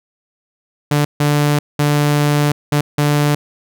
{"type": "tone bursts at uneven times", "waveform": "sawtooth", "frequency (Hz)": 146.83, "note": "D3", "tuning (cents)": 0, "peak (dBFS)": -8, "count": 5, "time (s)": [[0.91, 1.05], [1.2, 1.59], [1.79, 2.52], [2.72, 2.81], [2.98, 3.35]], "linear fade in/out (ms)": 5, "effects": []}